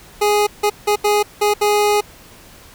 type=tone bursts at uneven times; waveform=25% pulse; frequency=415.3 Hz; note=G#4; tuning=in tune; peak=-9 dBFS; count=6; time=0.21-0.47 / 0.63-0.7 / 0.87-0.96 / 1.04-1.23 / 1.41-1.54 / 1.61-2.01 s; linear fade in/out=10 ms; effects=pink hiss -43 dBFS RMS until 2.74 s